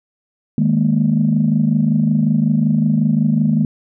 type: chord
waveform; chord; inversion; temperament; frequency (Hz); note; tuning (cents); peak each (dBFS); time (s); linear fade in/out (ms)
sine; D# suspended fourth; none; equal; 155.56 / 207.7 / 233.1; D#3 / G#3 / A#3; 0 / 0 / 0; -16; 0.58-3.65; 2
effects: tanh soft clip ceiling -4 dBFS